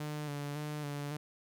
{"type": "tone with vibrato", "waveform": "sawtooth", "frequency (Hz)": 147.1, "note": "D3", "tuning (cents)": 3, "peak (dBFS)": -33, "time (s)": [0, 1.17], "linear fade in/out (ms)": 5, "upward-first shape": "square", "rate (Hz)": 1.8, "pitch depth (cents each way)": 33, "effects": []}